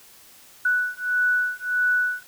sine beating tone pair, 1480 / 1481.6 Hz, F#6 / F#6, 0 / +2 cents, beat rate 1.6 Hz, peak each -23 dBFS, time 0.65-2.23 s, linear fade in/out 5 ms, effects white hiss -50 dBFS RMS until 2.27 s

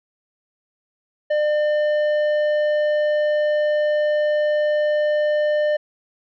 sine tone with tanh clipping, 600 Hz, D5, 37 cents sharp, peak -18 dBFS, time 1.3-5.77 s, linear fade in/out 10 ms, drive 9 dB, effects none

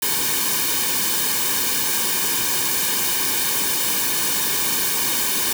white noise with comb filter, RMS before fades -21 dBFS, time 0.02-5.53 s, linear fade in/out 5 ms, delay 1.5 ms, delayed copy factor -0.9, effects none

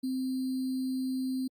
sine tone with sample-and-hold, 260 Hz, C4, 11 cents flat, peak -29 dBFS, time 0.03-1.48 s, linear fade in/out 10 ms, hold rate 4410 Hz, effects Opus 48 kbps

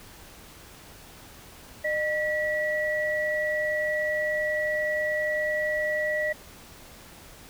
sine tone pair together, 609.8 / 1940 Hz, D#5 / B6, -35 / -31 cents, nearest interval octave + minor sixth, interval 2004 cents, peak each -27 dBFS, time 1.84-6.33 s, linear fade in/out 10 ms, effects pink hiss -48 dBFS RMS until 7.49 s

